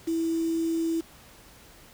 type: tone with quantisation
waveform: sine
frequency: 328.4 Hz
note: E4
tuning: 6 cents flat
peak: -24 dBFS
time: 0.07-1.01 s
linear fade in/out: 10 ms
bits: 7
effects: pink hiss -52 dBFS RMS until 1.93 s